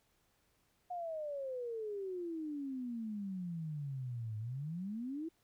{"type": "exponential two-way sweep", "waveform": "sine", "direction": "down then up", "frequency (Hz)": [727, 105.8, 337.2], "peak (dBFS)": -38, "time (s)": [0.9, 5.29], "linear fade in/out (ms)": 10, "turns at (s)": 4.38, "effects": ["pink hiss -75 dBFS RMS until 5.43 s"]}